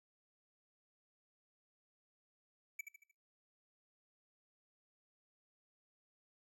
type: tone with echo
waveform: square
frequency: 2300 Hz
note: D7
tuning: 37 cents flat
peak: -40 dBFS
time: 2.79-2.81 s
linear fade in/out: 5 ms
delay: 76 ms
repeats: 4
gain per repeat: -7 dB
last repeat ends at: 3.114 s
effects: noise-tail reverb RT60 0.4 s tail -24 dB re dry